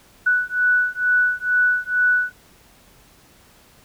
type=beating tone pair; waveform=sine; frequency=1480 / 1482.2 Hz; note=F#6 / F#6; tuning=0 / +3 cents; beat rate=2.2 Hz; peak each=-19 dBFS; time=0.26-2.32 s; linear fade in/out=10 ms; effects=pink hiss -52 dBFS RMS until 3.84 s